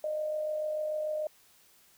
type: tone with amplitude modulation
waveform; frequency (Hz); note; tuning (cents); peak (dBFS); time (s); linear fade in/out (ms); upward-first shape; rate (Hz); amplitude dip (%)
sine; 613; D#5; -26; -28; 0.04-1.27; 2; sine; 46.8; 40
effects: white hiss -62 dBFS RMS until 1.97 s